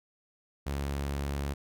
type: tone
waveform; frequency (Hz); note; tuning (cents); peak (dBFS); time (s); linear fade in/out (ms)
sawtooth; 70.2; C#2; +22; -27; 0.66-1.54; 10
effects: none